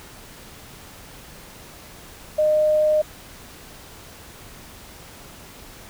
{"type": "tone", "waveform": "sine", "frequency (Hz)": 612, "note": "D#5", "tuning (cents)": -29, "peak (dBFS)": -15, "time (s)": [2.38, 3.02], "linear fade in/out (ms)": 10, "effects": ["pink hiss -43 dBFS RMS until 5.89 s"]}